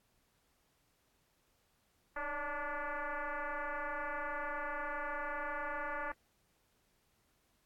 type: tone with frequency modulation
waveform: sine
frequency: 277.2 Hz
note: C#4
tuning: in tune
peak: -36 dBFS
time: 2.16-6.12 s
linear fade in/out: 5 ms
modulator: 291 Hz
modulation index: 5.6
effects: pink hiss -75 dBFS RMS until 7.65 s + AAC 64 kbps